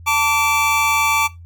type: tone cluster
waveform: square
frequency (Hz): 891 / 1155 / 2333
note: A5 / D6 / D7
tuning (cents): +22 / -29 / -12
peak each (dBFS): -20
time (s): 0.06-1.28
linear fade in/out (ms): 20
effects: noise-tail reverb RT60 0.2 s tail -18 dB re dry + added 85 Hz sine -36 dBFS peak until 1.45 s